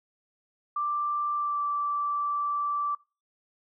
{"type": "tone with pitch glide", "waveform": "sine", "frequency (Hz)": [1178, 1165.1], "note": ["D6", "D6"], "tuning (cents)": [5, -14], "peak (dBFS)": -26, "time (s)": [0.76, 2.95], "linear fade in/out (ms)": 5, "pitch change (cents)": -19, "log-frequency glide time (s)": [1.35, 1.61], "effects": ["noise-tail reverb RT60 0.3 s tail -22 dB re dry"]}